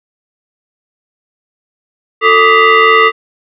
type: tone with frequency modulation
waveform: sine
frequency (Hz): 360.9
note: F#4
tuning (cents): -43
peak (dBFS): -4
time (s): 2.21-3.12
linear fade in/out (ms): 50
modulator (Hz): 806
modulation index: 2.6
effects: none